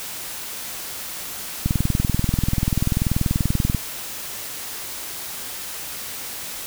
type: click train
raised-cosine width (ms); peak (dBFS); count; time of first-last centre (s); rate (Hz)
5; -7; 44; 1.66-3.747; 20.6
effects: white hiss -32 dBFS RMS until 6.66 s